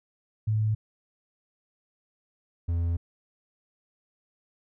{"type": "tone pair in turn", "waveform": ["sine", "triangle"], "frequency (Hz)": [108.2, 84.87], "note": ["A2", "F2"], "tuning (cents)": [-29, -49], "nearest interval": "major third", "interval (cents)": 420, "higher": "first", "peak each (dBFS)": -22, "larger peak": "neither", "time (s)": [[0.47, 0.75], [2.68, 2.97]], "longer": "second", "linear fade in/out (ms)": 10, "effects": []}